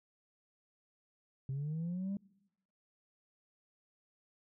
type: linear sweep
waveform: sine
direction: up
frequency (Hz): 130.81 to 202.9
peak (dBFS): -33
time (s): 1.49-2.17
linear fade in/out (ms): 2
effects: noise-tail reverb RT60 0.9 s tail -24 dB re dry + tanh soft clip ceiling -33 dBFS